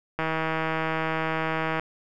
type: click train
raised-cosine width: 0.5 ms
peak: -12 dBFS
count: 258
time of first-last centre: 0.19-1.796 s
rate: 160 Hz
effects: none